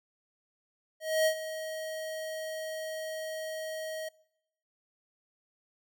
square tone with ADSR envelope, 632 Hz, D#5, 27 cents sharp, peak -23 dBFS, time 1-4.09 s, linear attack 260 ms, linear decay 80 ms, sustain -13 dB, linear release 9 ms, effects noise-tail reverb RT60 0.8 s tail -24 dB re dry

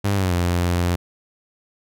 sawtooth tone with pitch glide, 100.2 to 87.73 Hz, G2 to F2, +38 to +8 cents, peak -14 dBFS, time 0.04-0.96 s, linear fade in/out 10 ms, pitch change -230 cents, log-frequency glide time 0.15-0.33 s, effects none

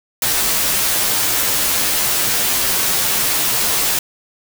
white noise with comb filter, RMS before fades -17 dBFS, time 0.22-3.99 s, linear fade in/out 2 ms, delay 12 ms, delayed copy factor -0.95, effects none

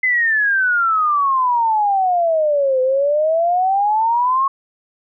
sine exponential two-way sweep, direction down then up, 2053 to 509 to 1101 Hz, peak -13 dBFS, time 0.03-4.48 s, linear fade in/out 5 ms, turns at 2.81 s, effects none

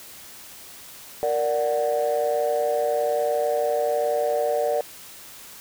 sine chord, Bb augmented, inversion none, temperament equal, 466.2 / 587.3 / 740 Hz, Bb4 / D5 / F#5, 0 / 0 / 0 cents, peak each -24 / -22 / -26 dBFS, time 1.23-4.81 s, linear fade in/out 0 ms, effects tanh soft clip ceiling -14 dBFS + white hiss -43 dBFS RMS until 5.6 s

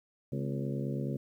harmonic tone with a mistuned harmonic, 69.3 Hz, C#2, in tune, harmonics 2 / 3 / 4 / 5 / 6 / 7 / 8, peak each -34 / -38 / -40 / -42 / -44 / -45 / -46 dBFS, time 0.32-1.17 s, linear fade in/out 5 ms, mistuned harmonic 4, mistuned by -94 cents, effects 11-bit

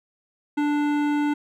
sine tone with hard clipping, 293.7 Hz, D4, in tune, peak -22 dBFS, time 0.57-1.34 s, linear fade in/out 10 ms, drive 15 dB, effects none

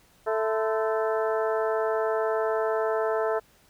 harmonic tone with a mistuned harmonic, 220 Hz, A3, in tune, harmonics 2 / 3 / 4 / 5 / 6 / 7 / 8, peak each -26 / -28 / -34 / -36 / -34 / -40 / -41 dBFS, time 0.26-3.4 s, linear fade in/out 20 ms, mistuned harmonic 5, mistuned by -120 cents, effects pink hiss -60 dBFS RMS until 3.69 s

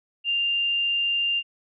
sine tone with frequency modulation, 2794 Hz, F7, in tune, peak -21 dBFS, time 0.24-1.43 s, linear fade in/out 50 ms, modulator 44 Hz, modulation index 0.27, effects none

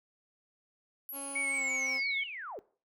sine linear sweep, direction down, 11800 to 349.2 Hz, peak -39 dBFS, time 1.09-2.59 s, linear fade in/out 0 ms
15% pulse tone with pitch glide, 277.2 to 263 Hz, C#4 to C4, 0 to +9 cents, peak -36 dBFS, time 1.12-2.01 s, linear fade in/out 50 ms, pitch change -91 cents, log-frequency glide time 1.45-1.68 s
sine tone with vibrato, 2217 Hz, C#7, in tune, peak -30 dBFS, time 1.35-2.24 s, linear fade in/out 10 ms, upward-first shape triangle, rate 5.8 Hz, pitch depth 30 cents each way
effects noise-tail reverb RT60 0.4 s tail -19 dB re dry

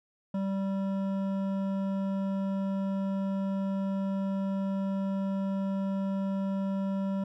sine tone with hard clipping, 194.5 Hz, G3, 13 cents flat, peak -30 dBFS, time 0.34-7.24 s, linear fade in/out 5 ms, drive 11 dB, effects none

